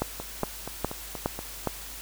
two click trains, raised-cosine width 1 ms, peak -11 / -20 dBFS, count 5 / 6, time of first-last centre 0.02-1.673 / 0.2-1.39 s, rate 2.42 / 4.2 Hz, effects added 50 Hz sine -46 dBFS peak until 2.01 s + white hiss -41 dBFS RMS until 2.01 s

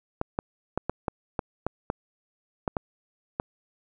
clicks, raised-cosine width 1 ms, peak -12 dBFS, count 11, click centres 0.214 / 0.389 / 0.776 / 0.896 / 1.082 / 1.392 / 1.666 / 1.901 / 2.678 / 2.768 / 3.399 s, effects none

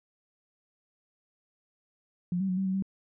sine tone with pitch steps, 177.2 / 192.4 / 183.5 / 192.4 / 188.6 / 193.3 Hz, F3 / G3 / F#3 / G3 / F#3 / G3, +25 / -32 / -14 / -32 / +33 / -24 cents, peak -26 dBFS, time 2.32-2.824 s, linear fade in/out 2 ms, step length 84 ms, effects none

